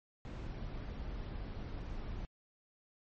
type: noise with dropouts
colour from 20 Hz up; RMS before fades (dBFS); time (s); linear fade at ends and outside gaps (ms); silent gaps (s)
brown; -42; 0.25-2.25; 0; 1.537-1.544 / 1.908-1.912
effects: low-pass 5000 Hz 12 dB/octave + MP3 32 kbps